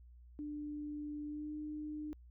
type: tone with pitch glide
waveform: sine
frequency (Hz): 296.5 to 302.4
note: D4 to D#4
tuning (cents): +17 to -49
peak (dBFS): -40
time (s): 0.39-2.13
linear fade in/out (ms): 0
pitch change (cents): +34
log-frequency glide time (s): 1.26-1.53
effects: added 60 Hz sine -55 dBFS peak until 2.3 s